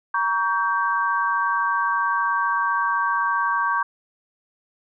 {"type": "chord", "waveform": "sine", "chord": "G diminished", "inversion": "first", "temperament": "just", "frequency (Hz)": [940.8, 1128.9, 1568], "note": ["Bb5", "Db6", "G6"], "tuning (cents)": [16, 31, 0], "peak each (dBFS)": [-25, -22, -24], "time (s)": [0.14, 3.83], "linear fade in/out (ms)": 5, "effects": []}